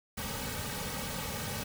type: noise with comb filter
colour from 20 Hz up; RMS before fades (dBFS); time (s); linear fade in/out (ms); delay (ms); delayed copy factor
pink; -37; 0.17-1.64; 10; 2.9; -0.9
effects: none